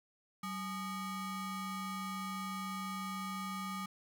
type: ring-modulated tone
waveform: square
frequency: 518 Hz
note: C5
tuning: 17 cents flat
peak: -36 dBFS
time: 0.43-3.86 s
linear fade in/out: 5 ms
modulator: 709 Hz
effects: none